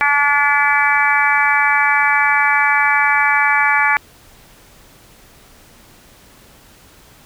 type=harmonic tone; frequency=287.6 Hz; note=D4; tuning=36 cents flat; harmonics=3 / 4 / 5 / 6 / 7 / 8; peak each=-18 / -20 / -20 / -17 / -20 / -18 dBFS; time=0.01-3.97 s; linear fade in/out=0 ms; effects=pink hiss -46 dBFS RMS until 7.25 s